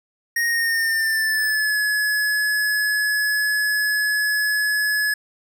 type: tone with pitch glide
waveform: square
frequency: 1864.7 to 1700.1 Hz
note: A#6 to G#6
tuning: 0 to +40 cents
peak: -19 dBFS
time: 0.36-5.14 s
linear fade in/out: 5 ms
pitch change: -160 cents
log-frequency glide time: 0.48-1.77 s
effects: none